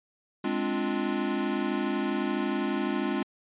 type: chord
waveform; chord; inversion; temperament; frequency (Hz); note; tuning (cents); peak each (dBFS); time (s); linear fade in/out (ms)
square; D half-diminished seventh; second; equal; 207.7 / 261.6 / 293.7 / 349.2; Ab3 / C4 / D4 / F4; 0 / 0 / 0 / 0; -33; 0.44-3.23; 5
effects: resampled to 8000 Hz